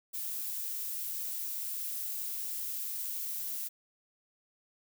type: noise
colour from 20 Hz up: violet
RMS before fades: -37 dBFS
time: 0.13-3.69 s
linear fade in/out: 20 ms
effects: none